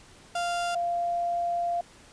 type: tone pair in turn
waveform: 35% pulse / sine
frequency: 696 / 693 Hz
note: F5 / F5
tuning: -6 / -14 cents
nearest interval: unison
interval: 8 cents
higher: first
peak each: -25 / -25 dBFS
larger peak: neither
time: 0.35-0.75 / 0.75-1.81 s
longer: second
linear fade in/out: 5 ms
effects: pink hiss -53 dBFS RMS until 2.12 s + resampled to 22050 Hz